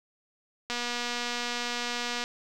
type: click train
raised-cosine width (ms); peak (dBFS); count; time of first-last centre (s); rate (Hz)
0.2; -15; 372; 0.7-2.239; 241
effects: none